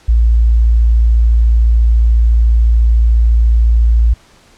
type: tone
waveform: sine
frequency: 57 Hz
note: A#1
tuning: 38 cents flat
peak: -6 dBFS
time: 0.08-4.14 s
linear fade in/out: 10 ms
effects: pink hiss -46 dBFS RMS until 4.57 s + low-pass 8000 Hz 12 dB/octave